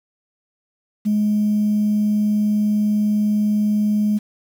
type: tone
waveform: sine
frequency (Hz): 210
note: G#3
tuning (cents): +19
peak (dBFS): -14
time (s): 1.05-4.19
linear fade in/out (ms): 20
effects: tanh soft clip ceiling -11 dBFS + 7-bit